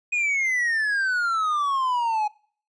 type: exponential sweep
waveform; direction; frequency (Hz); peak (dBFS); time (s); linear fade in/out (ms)
triangle; down; 2489 to 830.6; -19; 0.12-2.28; 10
effects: noise-tail reverb RT60 0.5 s tail -24 dB re dry + resampled to 22050 Hz